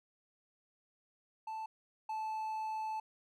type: tone pair in turn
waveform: triangle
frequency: 880 / 872.9 Hz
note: A5 / A5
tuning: 0 / -14 cents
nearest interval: unison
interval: 14 cents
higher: first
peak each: -37 / -34 dBFS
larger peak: second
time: 1.47-1.66 / 2.09-3 s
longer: second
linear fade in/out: 5 ms
effects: none